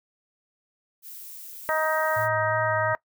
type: noise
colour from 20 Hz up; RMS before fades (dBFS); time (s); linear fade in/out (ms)
violet; -41; 1.02-2.29; 50
type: harmonic tone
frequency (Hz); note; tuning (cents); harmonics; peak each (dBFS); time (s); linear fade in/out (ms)
313.9; D#4; +15; 2 / 3 / 4 / 5 / 6; -26 / -28 / -29 / -30 / -31; 1.69-2.95; 0
type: tone with vibrato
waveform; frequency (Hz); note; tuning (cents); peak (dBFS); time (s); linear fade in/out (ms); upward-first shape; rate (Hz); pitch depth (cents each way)
sine; 110.1; A2; +2; -33; 2.16-2.94; 10; sine; 2.8; 44
effects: noise-tail reverb RT60 0.1 s tail -21 dB re dry